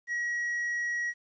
triangle tone, 1909 Hz, A#6, 41 cents sharp, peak -27 dBFS, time 0.07-1.14 s, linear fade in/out 50 ms, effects resampled to 16000 Hz + 11-bit

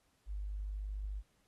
sine tone, 50.4 Hz, G1, 49 cents sharp, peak -37 dBFS, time 0.26-1.23 s, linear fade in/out 50 ms, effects pink hiss -75 dBFS RMS until 1.47 s + AAC 32 kbps

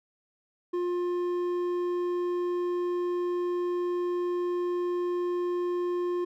sine tone with hard clipping, 353.7 Hz, F4, 22 cents sharp, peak -28 dBFS, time 0.73-6.25 s, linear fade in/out 10 ms, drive 6 dB, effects none

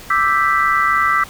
sine chord, E minor seventh, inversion third, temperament equal, 1174.7 / 1318.5 / 1568 / 1975.5 Hz, D6 / E6 / G6 / B6, 0 / 0 / 0 / 0 cents, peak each -17 / -17 / -22 / -18 dBFS, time 0.1-1.24 s, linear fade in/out 5 ms, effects pink hiss -37 dBFS RMS until 1.29 s

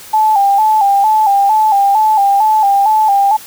sine tone with vibrato, 830.6 Hz, G#5, in tune, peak -7 dBFS, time 0.13-3.37 s, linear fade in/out 10 ms, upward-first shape square, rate 2.2 Hz, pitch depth 73 cents each way, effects white hiss -34 dBFS RMS until 3.46 s

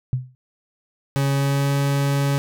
sine tone with exponential decay, 127.4 Hz, C3, 46 cents flat, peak -15 dBFS, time 0.13-0.35 s, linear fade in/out 0 ms, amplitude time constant 47 ms
40% pulse tone with pitch glide, 138.59 to 140.28 Hz, C#3 to C#3, 0 to +21 cents, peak -17 dBFS, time 1.16-2.38 s, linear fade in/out 0 ms, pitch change +21 cents, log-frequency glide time 1.3-1.74 s
effects none

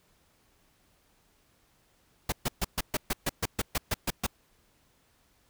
pink noise bursts, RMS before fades -28 dBFS, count 13, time 2.29-4.266 s, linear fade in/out 5 ms, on 32 ms, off 130 ms, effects pink hiss -67 dBFS RMS until 5.49 s

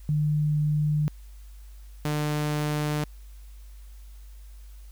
sine / sawtooth tone pair in turn, 150.3 / 149.7 Hz, D3 / D3, +40 / +33 cents, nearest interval unison, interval 7 cents, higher first, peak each -21 dBFS, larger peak neither, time 0.09-1.08 / 2.05-3.04 s, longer neither, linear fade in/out 0 ms, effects added 50 Hz sine -42 dBFS peak until 4.91 s + white hiss -60 dBFS RMS until 4.91 s

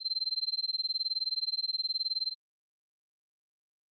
sine tone with tremolo, 4122 Hz, C8, 27 cents flat, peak -26 dBFS, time 0-2.35 s, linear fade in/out 50 ms, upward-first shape sine, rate 19 Hz, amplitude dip 100%, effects Opus 48 kbps

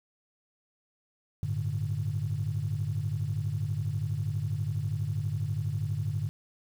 sine chord, G suspended second, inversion none, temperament just, 98 / 110.25 / 147 Hz, G2 / A2 / D3, 0 / +4 / +2 cents, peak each -32 dBFS, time 1.43-6.29 s, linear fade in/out 0 ms, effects tanh soft clip ceiling -20 dBFS + 9-bit

